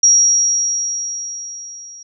sine tone with level ramp, 5670 Hz, F8, 25 cents sharp, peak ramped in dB -6 to -34 dBFS, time 0.03-2.03 s, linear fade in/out 5 ms, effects none

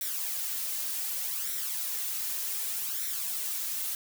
blue noise with flanger, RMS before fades -33 dBFS, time 0.01-3.95 s, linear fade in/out 2 ms, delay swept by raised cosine 0.52 to 3.32 ms, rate 0.66 Hz, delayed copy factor +0.6, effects none

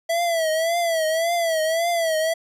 square tone with vibrato, 659.3 Hz, E5, in tune, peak -20 dBFS, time 0.09-2.34 s, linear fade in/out 10 ms, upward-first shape triangle, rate 1.8 Hz, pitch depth 100 cents each way, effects resampled to 32000 Hz

